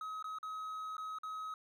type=tone with dropouts; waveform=triangle; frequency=1273 Hz; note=D#6; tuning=39 cents sharp; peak=-38 dBFS; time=0.01-1.54 s; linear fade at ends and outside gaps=2 ms; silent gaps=0.226-0.242 / 0.386-0.429 / 0.968-0.98 / 1.186-1.233 s; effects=none